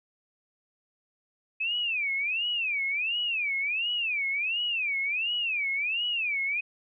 sine tone with vibrato, 2519 Hz, D#7, 21 cents sharp, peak -26 dBFS, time 1.6-6.61 s, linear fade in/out 10 ms, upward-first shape sine, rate 1.4 Hz, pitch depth 260 cents each way, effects none

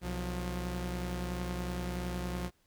sawtooth tone pair together, 62.99 / 178.3 Hz, B1 / F3, +35 / +36 cents, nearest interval octave + tritone, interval 1801 cents, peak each -33 / -33 dBFS, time 0.01-2.51 s, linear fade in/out 50 ms, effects pink hiss -72 dBFS RMS until 2.66 s

